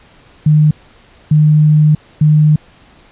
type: tone bursts at uneven times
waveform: sine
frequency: 152.2 Hz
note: D#3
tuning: 38 cents flat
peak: -5 dBFS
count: 3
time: 0.46-0.71 / 1.31-1.95 / 2.21-2.56 s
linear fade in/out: 5 ms
effects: pink hiss -45 dBFS RMS until 3.11 s + resampled to 8000 Hz